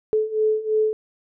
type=beating tone pair; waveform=sine; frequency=430.9 / 433.9 Hz; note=A4 / A4; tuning=-36 / -24 cents; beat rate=3 Hz; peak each=-23 / -20 dBFS; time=0.13-0.93 s; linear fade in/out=0 ms; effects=none